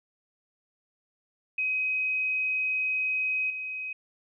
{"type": "tone with level steps", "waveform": "sine", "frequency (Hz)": 2526, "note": "D#7", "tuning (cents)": 26, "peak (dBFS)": [-25, -32], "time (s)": [1.58, 3.93], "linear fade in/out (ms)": 5, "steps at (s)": 3.5, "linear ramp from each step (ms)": 2, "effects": []}